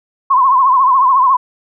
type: tone with vibrato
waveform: sine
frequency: 1046.5 Hz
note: C6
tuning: in tune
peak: -7 dBFS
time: 0.3-1.37 s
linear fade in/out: 10 ms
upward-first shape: triangle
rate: 14 Hz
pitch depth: 120 cents each way
effects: none